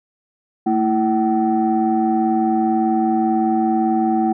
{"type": "tone cluster", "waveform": "sine", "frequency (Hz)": [224.7, 329.7, 761], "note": ["A3", "E4", "F#5"], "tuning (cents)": [37, 0, 48], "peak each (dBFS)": -18, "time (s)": [0.66, 4.33], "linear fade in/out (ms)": 10, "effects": ["tanh soft clip ceiling -8 dBFS"]}